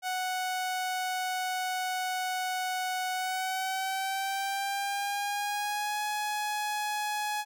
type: tone with pitch glide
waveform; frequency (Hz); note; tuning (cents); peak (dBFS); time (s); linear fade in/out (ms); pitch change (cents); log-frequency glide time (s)
sawtooth; 740 to 840.3; F#5 to G#5; 0 to +20; -26; 0.02-7.45; 50; +220; 3.13-6.02
effects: none